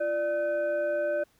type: tone with frequency modulation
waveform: sine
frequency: 592 Hz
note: D5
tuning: 14 cents sharp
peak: -25 dBFS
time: 0-1.24 s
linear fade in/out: 10 ms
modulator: 934 Hz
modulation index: 0.54
effects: pink hiss -66 dBFS RMS until 1.39 s